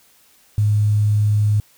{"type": "tone with quantisation", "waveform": "sine", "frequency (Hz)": 104.9, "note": "G#2", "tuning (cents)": 18, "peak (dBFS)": -13, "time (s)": [0.58, 1.6], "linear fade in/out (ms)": 0, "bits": 7, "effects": ["white hiss -54 dBFS RMS until 1.77 s"]}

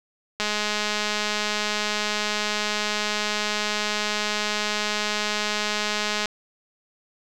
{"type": "click train", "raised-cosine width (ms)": 0.2, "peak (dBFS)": -8, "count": 1231, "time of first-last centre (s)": [0.4, 6.257], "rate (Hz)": 210, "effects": []}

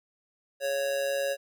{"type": "tone with amplitude modulation", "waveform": "square", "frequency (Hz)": 554.4, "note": "C#5", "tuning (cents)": 0, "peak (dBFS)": -25, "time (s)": [0.6, 1.37], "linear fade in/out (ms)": 50, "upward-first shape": "sine", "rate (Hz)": 138, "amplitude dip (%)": 55, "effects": []}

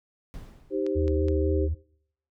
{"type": "noise with exponential decay", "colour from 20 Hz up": "brown", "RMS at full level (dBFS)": -38, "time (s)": [0.34, 1.08], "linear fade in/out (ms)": 0, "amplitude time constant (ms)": 160}
{"type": "chord", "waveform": "sine", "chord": "C minor", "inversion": "first", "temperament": "equal", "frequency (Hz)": [311.1, 392, 523.3], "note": ["Eb4", "G4", "C5"], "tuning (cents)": [0, 0, 0], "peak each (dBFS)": [-30, -27, -32], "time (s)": [0.7, 1.69], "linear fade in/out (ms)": 50}
{"type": "clicks", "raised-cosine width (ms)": 0.2, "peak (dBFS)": -26, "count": 3, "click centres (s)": [0.865, 1.08, 1.284]}
{"type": "tone with vibrato", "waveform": "sine", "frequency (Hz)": 77.78, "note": "D#2", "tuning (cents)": 0, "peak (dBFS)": -24, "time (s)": [0.95, 1.75], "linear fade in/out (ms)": 20, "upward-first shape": "sine", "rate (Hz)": 4, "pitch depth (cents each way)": 50}
{"effects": ["noise-tail reverb RT60 0.7 s tail -23 dB re dry"]}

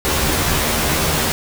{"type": "noise with comb filter", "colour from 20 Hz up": "pink", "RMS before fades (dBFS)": -18, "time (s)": [0.05, 1.32], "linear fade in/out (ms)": 0, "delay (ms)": 13, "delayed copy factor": 0.95, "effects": []}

